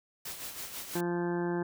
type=noise with tremolo; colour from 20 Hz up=white; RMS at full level=-39 dBFS; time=0.25-1.01 s; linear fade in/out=5 ms; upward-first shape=sine; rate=6.1 Hz; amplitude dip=55%
type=harmonic tone; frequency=174 Hz; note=F3; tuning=6 cents flat; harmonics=1 / 2 / 3 / 4 / 5 / 6 / 7 / 8 / 9 / 10; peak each=-34 / -31 / -44 / -44 / -41 / -47 / -53 / -55 / -44 / -49 dBFS; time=0.95-1.63 s; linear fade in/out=5 ms
effects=none